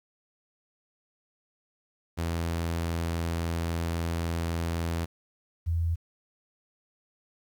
sawtooth / sine tone pair in turn, 83.7 / 83.7 Hz, E2 / E2, +27 / +27 cents, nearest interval unison, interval 0 cents, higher neither, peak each -24 dBFS, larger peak neither, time 2.17-5.06 / 5.66-5.96 s, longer first, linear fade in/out 20 ms, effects 10-bit

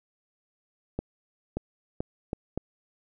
accelerating click train, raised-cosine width 2 ms, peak -16 dBFS, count 5, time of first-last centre 0.99-2.576 s, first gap 580 ms, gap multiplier 0.75, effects none

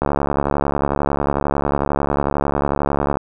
click train, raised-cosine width 1 ms, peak -4 dBFS, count 225, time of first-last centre 0.02-3.17 s, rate 71.1 Hz, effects none

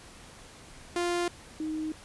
sawtooth / sine tone pair in turn, 349.2 / 312 Hz, F4 / D#4, 0 / +5 cents, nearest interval major second, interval 195 cents, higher first, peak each -23 / -30 dBFS, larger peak first, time 0.96-1.28 / 1.6-1.92 s, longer neither, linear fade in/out 2 ms, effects pink hiss -50 dBFS RMS until 2.04 s + resampled to 24000 Hz

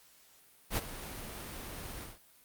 pink noise with ADSR envelope, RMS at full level -30 dBFS, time 0.7-2.19 s, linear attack 70 ms, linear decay 31 ms, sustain -13 dB, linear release 170 ms, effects white hiss -62 dBFS RMS until 2.44 s + Opus 48 kbps

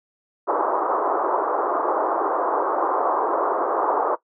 white band-pass noise, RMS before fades -22 dBFS, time 0.47-4.16 s, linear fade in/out 20 ms, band 330 to 1200 Hz, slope 48 dB/octave, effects noise-tail reverb RT60 0.1 s tail -17 dB re dry

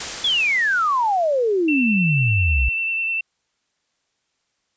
white noise with exponential decay, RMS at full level -26 dBFS, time 0-2.35 s, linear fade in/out 5 ms, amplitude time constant 510 ms
sine exponential sweep, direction down, 3491 to 58.2 Hz, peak -16 dBFS, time 0.24-2.69 s, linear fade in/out 5 ms
sine tone with vibrato, 2679 Hz, E7, 27 cents sharp, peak -20 dBFS, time 1.68-3.21 s, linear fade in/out 5 ms, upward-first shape square, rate 10 Hz, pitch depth 16 cents each way
effects white hiss -71 dBFS RMS until 4.76 s + resampled to 16000 Hz

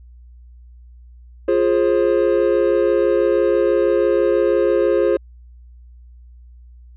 triangle chord, F minor, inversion none, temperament equal with one note detuned, 349.2 / 415.3 / 532.7 Hz, F4 / Ab4 / C5, 0 / 0 / +31 cents, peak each -16 dBFS, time 1.48-5.17 s, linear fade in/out 5 ms, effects added 60 Hz sine -40 dBFS peak until 6.96 s + resampled to 8000 Hz

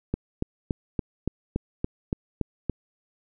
click train, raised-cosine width 3 ms, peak -12 dBFS, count 10, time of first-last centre 0.14-2.697 s, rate 3.52 Hz, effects none

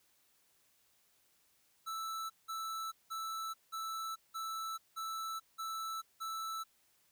square tone bursts, 1318.5 Hz, E6, in tune, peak -39 dBFS, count 8, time 1.86-6.64 s, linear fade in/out 20 ms, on 440 ms, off 180 ms, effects white hiss -72 dBFS RMS until 7.11 s

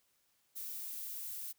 violet noise, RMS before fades -43 dBFS, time 0.55-1.53 s, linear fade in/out 20 ms, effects white hiss -75 dBFS RMS until 1.58 s

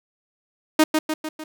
sawtooth tone with echo, 311.1 Hz, D#4, in tune, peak -8 dBFS, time 0.79-0.84 s, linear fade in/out 5 ms, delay 150 ms, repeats 4, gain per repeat -5 dB, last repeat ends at 1.44 s, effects none

